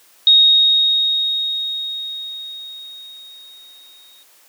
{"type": "tone with exponential decay", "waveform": "sine", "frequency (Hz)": 3743, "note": "A#7", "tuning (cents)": 6, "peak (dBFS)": -6, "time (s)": [0.27, 4.23], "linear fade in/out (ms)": 1, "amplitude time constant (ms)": 860, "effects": ["white hiss -51 dBFS RMS until 4.48 s", "high-pass 300 Hz 12 dB/octave"]}